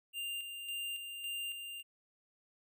square tone with tremolo, 2794 Hz, F7, in tune, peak -38 dBFS, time 0.13-1.83 s, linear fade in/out 50 ms, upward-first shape square, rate 1.8 Hz, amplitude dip 45%, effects none

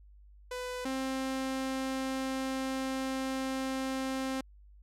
sawtooth tone pair in turn, 499.3 / 264.5 Hz, B4 / C4, +19 / +19 cents, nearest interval major seventh, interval 1100 cents, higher first, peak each -32 / -28 dBFS, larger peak second, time 0.51-0.85 / 0.85-4.41 s, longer second, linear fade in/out 5 ms, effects added 50 Hz sine -53 dBFS peak until 4.82 s + low-pass 11000 Hz 12 dB/octave

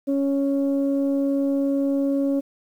sine tone pair together, 277.6 / 554 Hz, C#4 / C#5, +3 / -1 cents, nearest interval octave, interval 1196 cents, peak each -19 / -25 dBFS, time 0.07-2.41 s, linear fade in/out 20 ms, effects tanh soft clip ceiling -13 dBFS + 9-bit

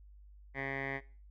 10% pulse tone with low-pass filter, 136.2 Hz, C#3, 30 cents flat, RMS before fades -38 dBFS, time 0.54-1.01 s, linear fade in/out 50 ms, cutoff 2000 Hz, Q 6.6, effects noise-tail reverb RT60 0.4 s tail -20 dB re dry + added 50 Hz sine -53 dBFS peak until 1.3 s

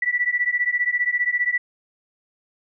sine beating tone pair, 1952 / 1967 Hz, B6 / B6, -21 / -7 cents, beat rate 15 Hz, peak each -22 dBFS, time 0.02-1.58 s, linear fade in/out 5 ms, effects none

